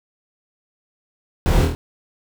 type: noise with echo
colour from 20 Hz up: brown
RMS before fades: -17 dBFS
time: 1.46-1.65 s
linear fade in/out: 0 ms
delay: 25 ms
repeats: 4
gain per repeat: -3 dB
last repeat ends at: 1.75 s
effects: none